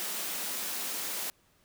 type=high-pass noise; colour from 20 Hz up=white; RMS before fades=-35 dBFS; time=0-1.3 s; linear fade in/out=0 ms; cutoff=170 Hz; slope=96 dB/octave; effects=pink hiss -67 dBFS RMS until 1.64 s